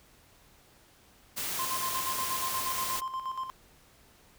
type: noise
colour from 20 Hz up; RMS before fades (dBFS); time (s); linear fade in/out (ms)
white; -34; 1.36-3.01; 20
type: tone with tremolo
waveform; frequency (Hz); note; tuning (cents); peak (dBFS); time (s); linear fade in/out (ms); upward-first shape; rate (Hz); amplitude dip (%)
triangle; 1046.5; C6; 0; -29; 1.59-3.5; 0; square; 8.4; 60
effects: pink hiss -60 dBFS RMS until 4.38 s